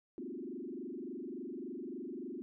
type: tone with frequency modulation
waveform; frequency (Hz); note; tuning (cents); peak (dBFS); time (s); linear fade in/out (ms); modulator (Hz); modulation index
sine; 303.5; D#4; -43; -40; 0.18-2.42; 0; 23.5; 3.2
effects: none